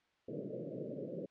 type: band-pass noise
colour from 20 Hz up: white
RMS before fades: -43 dBFS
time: 0.28-1.26 s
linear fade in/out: 5 ms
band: 120 to 590 Hz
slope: 96 dB/octave
effects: white hiss -74 dBFS RMS until 1.3 s + low-pass 3000 Hz 12 dB/octave